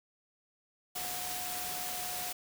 sine tone in noise, 725 Hz, F#5, 35 cents flat, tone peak -43 dBFS, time 0.95-2.33 s, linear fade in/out 10 ms, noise white, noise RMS -38 dBFS, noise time 0.95-2.33 s, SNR -8 dB, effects none

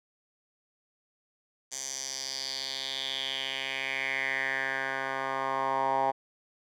10% pulse tone with band-pass filter sweep, 134.2 Hz, C3, 44 cents sharp, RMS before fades -32 dBFS, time 1.71-6.12 s, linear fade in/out 20 ms, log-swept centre 6700 to 850 Hz, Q 4.3, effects none

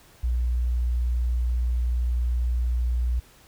sine tone, 60.4 Hz, B1, 38 cents flat, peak -21 dBFS, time 0.23-3.2 s, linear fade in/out 10 ms, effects pink hiss -54 dBFS RMS until 3.47 s

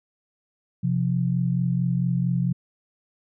sine tone pair together, 130.16 / 174.61 Hz, C3 / F3, -9 / 0 cents, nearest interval perfect fourth, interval 509 cents, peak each -23 dBFS, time 0.83-2.53 s, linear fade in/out 10 ms, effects none

